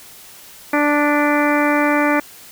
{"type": "harmonic tone with a mistuned harmonic", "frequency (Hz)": 293.7, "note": "D4", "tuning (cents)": 0, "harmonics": [1, 2, 3, 4, 5, 6, 7, 8], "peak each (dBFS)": [-17, -20, -22, -23, -24, -25, -25, -26], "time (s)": [0.73, 2.2], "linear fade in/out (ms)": 5, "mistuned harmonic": 7, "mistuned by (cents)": -22, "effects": ["white hiss -41 dBFS RMS until 2.51 s"]}